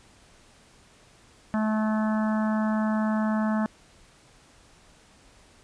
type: harmonic tone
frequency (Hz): 216.4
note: A3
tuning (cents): -29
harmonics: 1 / 3 / 4 / 5 / 6 / 7 / 8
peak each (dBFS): -23 / -33 / -35 / -37 / -39 / -40 / -41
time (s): 1.54-3.66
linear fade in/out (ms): 0
effects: pink hiss -56 dBFS RMS until 5.63 s + resampled to 22050 Hz